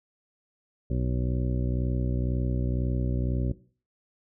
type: harmonic tone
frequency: 62 Hz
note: B1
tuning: 7 cents sharp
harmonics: 1 / 2 / 3 / 4 / 5 / 6 / 8 / 9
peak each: -28 / -29 / -35 / -35 / -40 / -38 / -45 / -43 dBFS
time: 0.9-3.52 s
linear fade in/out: 5 ms
effects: noise-tail reverb RT60 0.4 s tail -17 dB re dry